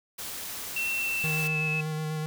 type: noise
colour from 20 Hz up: white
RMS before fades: -37 dBFS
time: 0.18-1.48 s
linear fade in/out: 10 ms
type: tone with pitch glide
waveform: sine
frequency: 2704 to 2603 Hz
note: E7 to E7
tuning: +43 to -22 cents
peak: -27 dBFS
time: 0.76-1.81 s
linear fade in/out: 5 ms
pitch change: -65 cents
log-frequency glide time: 0.94-1.69 s
type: tone with vibrato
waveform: square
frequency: 155.3 Hz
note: D#3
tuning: 3 cents flat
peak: -30 dBFS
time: 1.24-2.26 s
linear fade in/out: 0 ms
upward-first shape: square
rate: 8.1 Hz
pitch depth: 14 cents each way
effects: none